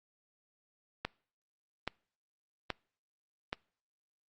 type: click train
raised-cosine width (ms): 0.3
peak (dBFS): -17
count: 4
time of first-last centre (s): 1.05-3.529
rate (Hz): 1.21
effects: noise-tail reverb RT60 0.5 s tail -26 dB re dry + Opus 48 kbps